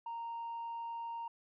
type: tone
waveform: sine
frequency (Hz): 928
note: A#5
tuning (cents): -8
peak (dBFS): -37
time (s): 0.06-1.28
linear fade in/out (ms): 5
effects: tanh soft clip ceiling -37 dBFS